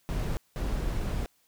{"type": "noise bursts at uneven times", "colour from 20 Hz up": "brown", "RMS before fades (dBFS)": -30, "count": 2, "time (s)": [[0.09, 0.37], [0.56, 1.26]], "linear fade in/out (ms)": 0, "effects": ["white hiss -68 dBFS RMS until 1.47 s"]}